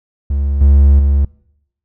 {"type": "tone with level steps", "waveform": "triangle", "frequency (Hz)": 70.1, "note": "C#2", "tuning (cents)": 20, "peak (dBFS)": [-11, -3, -7], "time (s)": [0.3, 1.25], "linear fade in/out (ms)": 5, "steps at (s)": [0.61, 0.99], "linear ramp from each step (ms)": 2, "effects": ["noise-tail reverb RT60 0.8 s tail -23 dB re dry"]}